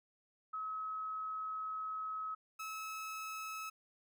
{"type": "tone pair in turn", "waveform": ["sine", "30% pulse"], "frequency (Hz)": [1282, 1294.7], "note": ["E6", "E6"], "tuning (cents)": [-49, -32], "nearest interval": "unison", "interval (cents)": 17, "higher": "second", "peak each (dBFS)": [-38, -39], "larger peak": "first", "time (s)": [[0.53, 2.35], [2.59, 3.7]], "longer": "first", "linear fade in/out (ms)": 10, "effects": []}